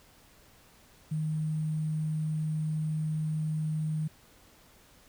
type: tone with sample-and-hold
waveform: sine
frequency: 155.56 Hz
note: D#3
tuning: in tune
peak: -28 dBFS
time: 1.11-4.08 s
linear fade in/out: 10 ms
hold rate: 8820 Hz
effects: pink hiss -59 dBFS RMS until 5.08 s